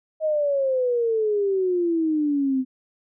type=exponential sweep; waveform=sine; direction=down; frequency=635 to 255.7 Hz; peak=-19 dBFS; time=0.2-2.65 s; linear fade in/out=50 ms; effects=none